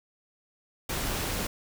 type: noise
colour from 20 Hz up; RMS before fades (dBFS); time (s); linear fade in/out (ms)
pink; -31; 0.89-1.47; 5
effects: none